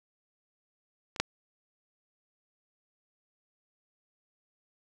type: clicks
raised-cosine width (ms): 0.2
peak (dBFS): -25 / -8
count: 2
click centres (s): 1.162 / 1.2
effects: none